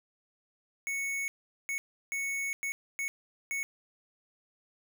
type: tone bursts at uneven times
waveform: square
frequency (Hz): 2213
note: C#7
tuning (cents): -3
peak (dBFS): -32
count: 6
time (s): 0.87-1.28 / 1.69-1.78 / 2.12-2.53 / 2.63-2.72 / 2.99-3.08 / 3.51-3.63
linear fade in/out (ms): 0
effects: none